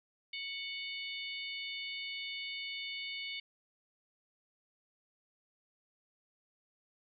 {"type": "harmonic tone with a mistuned harmonic", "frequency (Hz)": 740, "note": "F#5", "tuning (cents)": 0, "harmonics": [3, 4, 5, 6], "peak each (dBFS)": [-42, -44, -46, -48], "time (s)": [0.33, 3.4], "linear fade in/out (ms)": 5, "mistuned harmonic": 5, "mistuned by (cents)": -47, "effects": []}